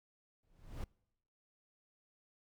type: noise with exponential growth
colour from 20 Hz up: brown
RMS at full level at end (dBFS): -38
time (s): 0.43-0.84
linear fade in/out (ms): 2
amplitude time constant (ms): 89
effects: noise-tail reverb RT60 0.8 s tail -25 dB re dry